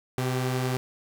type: tone pair together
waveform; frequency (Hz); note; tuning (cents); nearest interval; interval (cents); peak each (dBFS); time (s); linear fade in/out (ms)
sawtooth; 127.16 / 392; C3 / G4; -49 / 0; octave + perfect fifth; 1949; -22 / -29; 0.18-0.77; 0
effects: none